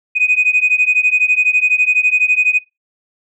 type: beating tone pair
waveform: sine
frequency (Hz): 2489 / 2501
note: D#7 / D#7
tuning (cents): 0 / +8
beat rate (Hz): 12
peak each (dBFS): -13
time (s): 0.15-2.59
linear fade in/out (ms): 20
effects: noise-tail reverb RT60 0.2 s tail -19 dB re dry + tanh soft clip ceiling -4 dBFS